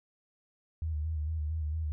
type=tone with vibrato; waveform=sine; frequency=77.78 Hz; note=D#2; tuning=in tune; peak=-30 dBFS; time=0.82-1.92 s; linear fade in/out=0 ms; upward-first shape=square; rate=4.4 Hz; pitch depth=49 cents each way; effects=none